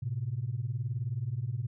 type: beating tone pair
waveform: sine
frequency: 110.5 / 129.5 Hz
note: A2 / C3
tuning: +8 / -17 cents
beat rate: 19 Hz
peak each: -33 / -33 dBFS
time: 0.02-1.67 s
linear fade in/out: 10 ms
effects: tanh soft clip ceiling -23 dBFS